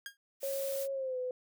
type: tone with exponential decay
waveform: sawtooth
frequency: 1623 Hz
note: G#6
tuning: 40 cents flat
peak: -33 dBFS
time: 0.06-0.17 s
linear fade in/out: 1 ms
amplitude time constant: 22 ms
type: noise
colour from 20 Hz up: blue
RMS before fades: -42 dBFS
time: 0.4-0.88 s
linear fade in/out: 50 ms
type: tone with pitch glide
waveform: sine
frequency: 547 to 504.5 Hz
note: C#5 to B4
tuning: -23 to +37 cents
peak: -33 dBFS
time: 0.43-1.31 s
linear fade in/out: 2 ms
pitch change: -140 cents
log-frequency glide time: 0.92-1.18 s
effects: none